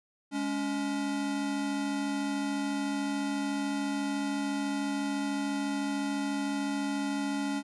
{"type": "tone pair together", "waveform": "square", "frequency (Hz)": [207.7, 281.6], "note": ["G#3", "C#4"], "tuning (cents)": [0, 27], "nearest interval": "perfect fourth", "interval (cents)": 527, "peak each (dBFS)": [-37, -31], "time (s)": [0.31, 7.63], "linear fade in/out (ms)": 50, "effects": ["resampled to 24000 Hz"]}